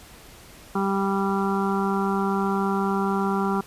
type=harmonic tone; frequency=196 Hz; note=G3; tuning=in tune; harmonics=1 / 2 / 4 / 5 / 6 / 7; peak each=-24 / -27 / -30 / -31 / -32 / -32 dBFS; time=0.75-3.61 s; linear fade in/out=5 ms; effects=pink hiss -47 dBFS RMS until 3.66 s + resampled to 32000 Hz